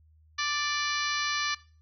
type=harmonic tone; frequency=587.3 Hz; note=D5; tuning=in tune; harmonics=2 / 3 / 4 / 5 / 6 / 7 / 8 / 9 / 10; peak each=-33 / -33 / -36 / -39 / -39 / -37 / -39 / -42 / -39 dBFS; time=0.38-1.55 s; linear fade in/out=10 ms; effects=noise-tail reverb RT60 0.4 s tail -19 dB re dry + added 78 Hz sine -57 dBFS peak until 1.81 s